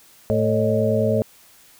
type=harmonic tone with a mistuned harmonic; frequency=110 Hz; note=A2; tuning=in tune; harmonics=1 / 2 / 4 / 5 / 6; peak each=-23 / -23 / -23 / -23 / -23 dBFS; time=0.3-1.22 s; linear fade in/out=0 ms; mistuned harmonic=6; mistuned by=-110 cents; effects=white hiss -51 dBFS RMS until 1.79 s